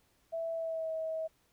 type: tone with pitch glide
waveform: sine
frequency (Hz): 659.3 to 641.3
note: E5 to E5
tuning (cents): 0 to -48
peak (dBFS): -33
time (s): 0.32-1.28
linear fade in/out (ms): 20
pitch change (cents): -48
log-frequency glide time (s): 0.53-0.91
effects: pink hiss -71 dBFS RMS until 1.52 s